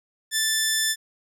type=tone; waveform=10% pulse; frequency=1760 Hz; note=A6; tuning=in tune; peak=-12 dBFS; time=0.31-0.96 s; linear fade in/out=50 ms; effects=none